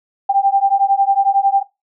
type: beating tone pair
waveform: sine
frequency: 784 / 795 Hz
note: G5 / G5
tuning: 0 / +24 cents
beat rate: 11 Hz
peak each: -14 dBFS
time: 0.29-1.63 s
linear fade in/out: 10 ms
effects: noise-tail reverb RT60 0.2 s tail -17 dB re dry